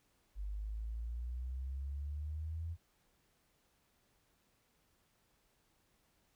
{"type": "exponential sweep", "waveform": "sine", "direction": "up", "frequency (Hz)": [49, 84.6], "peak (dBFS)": -38, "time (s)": [0.35, 2.77], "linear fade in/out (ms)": 50, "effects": ["pink hiss -75 dBFS RMS until 6.35 s"]}